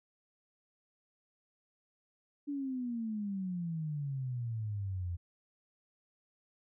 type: exponential sweep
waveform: sine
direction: down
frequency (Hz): 291.8 to 85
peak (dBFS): -34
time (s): 2.47-5.17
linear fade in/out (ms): 20
effects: none